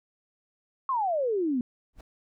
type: exponential sweep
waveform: sine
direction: down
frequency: 1108.7 to 234.6 Hz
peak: -24 dBFS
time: 0.89-1.61 s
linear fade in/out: 2 ms
type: noise with exponential growth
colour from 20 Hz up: brown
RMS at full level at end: -35 dBFS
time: 1.93-2.01 s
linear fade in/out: 5 ms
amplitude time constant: 16 ms
effects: none